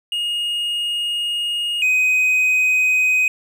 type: tone pair in turn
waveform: triangle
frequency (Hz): 2860 / 2510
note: F7 / D#7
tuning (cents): +41 / +15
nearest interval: major second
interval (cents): 226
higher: first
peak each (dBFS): -18 / -12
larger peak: second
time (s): 0.12-1.82 / 1.82-3.28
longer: first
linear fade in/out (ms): 2
effects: none